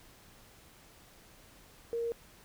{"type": "tone", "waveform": "sine", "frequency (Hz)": 466.2, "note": "A#4", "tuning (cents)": 0, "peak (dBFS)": -31, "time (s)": [1.93, 2.12], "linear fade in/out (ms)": 0, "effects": ["pink hiss -58 dBFS RMS until 2.44 s"]}